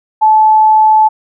sine tone, 867 Hz, A5, 26 cents flat, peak -4 dBFS, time 0.21-1.09 s, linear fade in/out 20 ms, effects none

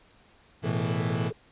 35% pulse chord, A suspended second, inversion none, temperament equal, 110 / 123.47 / 164.81 Hz, A2 / B2 / E3, 0 / 0 / 0 cents, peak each -29 / -29 / -28 dBFS, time 0.62-1.32 s, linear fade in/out 50 ms
sine tone bursts, 436.3 Hz, A4, 15 cents flat, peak -31 dBFS, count 14, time 0.64-1.326 s, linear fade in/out 5 ms, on 23 ms, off 28 ms
effects pink hiss -59 dBFS RMS until 1.51 s + resampled to 8000 Hz

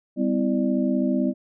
sine tone cluster, 198.3 / 254 / 326 / 595 Hz, G3 / B3 / E4 / D5, +20 / +49 / -19 / +22 cents, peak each -25 / -22 / -27 / -30 dBFS, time 0.16-1.34 s, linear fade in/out 50 ms, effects none

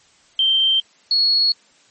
sine tone pair in turn, 3136 / 4343 Hz, G7 / C#8, 0 / -36 cents, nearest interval tritone, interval 564 cents, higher second, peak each -13 dBFS, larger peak neither, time 0.39-0.8 / 1.11-1.52 s, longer neither, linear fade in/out 2 ms, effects white hiss -54 dBFS RMS until 1.9 s + MP3 32 kbps

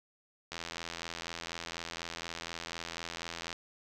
click train, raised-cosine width 0.2 ms, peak -21 dBFS, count 254, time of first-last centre 0.52-3.528 s, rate 84.1 Hz, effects none

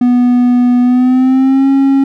triangle tone with pitch glide, 245.7 to 272.6 Hz, B3 to C#4, -9 to -29 cents, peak -4 dBFS, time 0.01-2.04 s, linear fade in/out 5 ms, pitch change +180 cents, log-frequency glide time 0.81-1.69 s, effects none

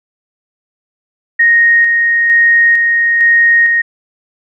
sine tone with tremolo, 1864.7 Hz, A#6, in tune, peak -5 dBFS, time 1.39-3.82 s, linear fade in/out 10 ms, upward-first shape square, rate 1.1 Hz, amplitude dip 30%, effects none

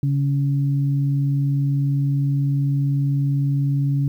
sine tone pair together, 140.05 / 280.1 Hz, C#3 / C#4, +18 / +18 cents, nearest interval octave, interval 1200 cents, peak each -17 / -28 dBFS, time 0.03-4.08 s, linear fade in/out 2 ms, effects 9-bit

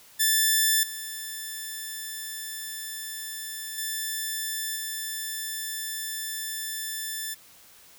5% pulse tone with level steps, 1760 Hz, A6, in tune, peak -9 / -23 / -18 / -20 dBFS, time 0.19-7.35 s, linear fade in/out 20 ms, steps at 0.83 / 3.78 / 4.76 s, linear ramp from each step 2 ms, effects white hiss -53 dBFS RMS until 7.98 s

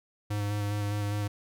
square tone with vibrato, 103.1 Hz, G#2, 12 cents flat, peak -29 dBFS, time 0.3-1.28 s, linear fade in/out 10 ms, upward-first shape square, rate 4.9 Hz, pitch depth 14 cents each way, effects none

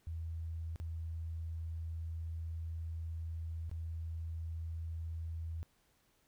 sine tone with dropouts, 81.8 Hz, E2, 13 cents flat, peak -38 dBFS, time 0.07-5.63 s, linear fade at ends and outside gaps 0 ms, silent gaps 0.759-0.8 / 3.695-3.714 s, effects pink hiss -73 dBFS RMS until 6.27 s

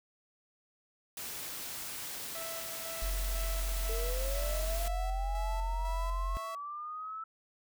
white noise, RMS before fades -41 dBFS, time 1.17-4.88 s, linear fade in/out 2 ms
sawtooth tone with tremolo, 659.3 Hz, E5, in tune, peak -38 dBFS, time 2.35-6.55 s, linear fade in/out 2 ms, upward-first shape square, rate 2 Hz, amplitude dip 45%
sine tone, 45 Hz, F#1, 47 cents flat, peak -31 dBFS, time 3.02-6.37 s, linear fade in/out 0 ms
sine linear sweep, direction up, 440 to 1318.5 Hz, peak -38 dBFS, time 3.89-7.24 s, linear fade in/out 5 ms
effects none

